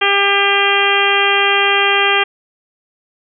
harmonic tone with a mistuned harmonic, 399.6 Hz, G4, 33 cents sharp, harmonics 1 / 2 / 3 / 4 / 5 / 6 / 7 / 8, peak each -19 / -19 / -19 / -19 / -19 / -19 / -19 / -19 dBFS, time 0.01-2.24 s, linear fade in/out 10 ms, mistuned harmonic 7, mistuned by -16 cents, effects none

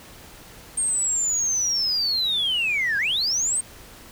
sine linear two-way sweep, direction down then up, 8650 to 1576 to 8650 Hz, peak -19 dBFS, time 0.77-3.61 s, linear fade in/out 10 ms, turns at 2.98 s, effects tanh soft clip ceiling -17 dBFS + pink hiss -45 dBFS RMS until 4.11 s

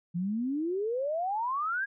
sine exponential sweep, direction up, 166.5 to 1661.2 Hz, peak -28 dBFS, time 0.14-1.86 s, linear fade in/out 20 ms, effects none

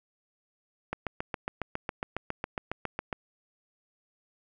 click train, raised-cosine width 0.5 ms, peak -16 dBFS, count 17, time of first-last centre 0.93-3.128 s, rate 7.28 Hz, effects none

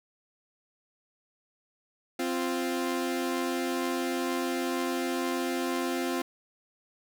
sawtooth tone pair together, 261.6 / 348.1 Hz, C4 / F4, 0 / -6 cents, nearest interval perfect fourth, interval 494 cents, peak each -27 dBFS, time 2.19-6.22 s, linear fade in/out 5 ms, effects none

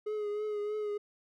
triangle tone with vibrato, 420 Hz, G#4, 19 cents sharp, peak -30 dBFS, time 0.06-0.98 s, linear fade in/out 10 ms, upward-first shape triangle, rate 3.2 Hz, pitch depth 37 cents each way, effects none

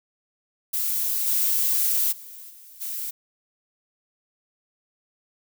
violet noise with level steps, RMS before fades -25 / -22 / -42 / -47 / -31 dBFS, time 0.73-3.11 s, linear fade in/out 10 ms, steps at 1.26 / 2.11 / 2.49 / 2.8 s, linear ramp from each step 20 ms, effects none

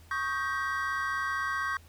triangle chord, Eb dominant seventh, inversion third, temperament equal with one note detuned, 1108.7 / 1244.5 / 1568 / 1901.6 Hz, Db6 / Eb6 / G6 / Bb6, 0 / 0 / 0 / +34 cents, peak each -31 / -37 / -31 / -35 dBFS, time 0.11-1.77 s, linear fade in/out 2 ms, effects added 82 Hz sine -52 dBFS peak until 1.88 s + pink hiss -59 dBFS RMS until 1.88 s

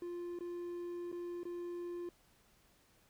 triangle tone with dropouts, 349.2 Hz, F4, in tune, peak -38 dBFS, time 0.02-2.09 s, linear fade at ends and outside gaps 2 ms, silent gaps 0.389-0.407 / 1.117-1.126 / 1.433-1.453 s, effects pink hiss -69 dBFS RMS until 3.09 s

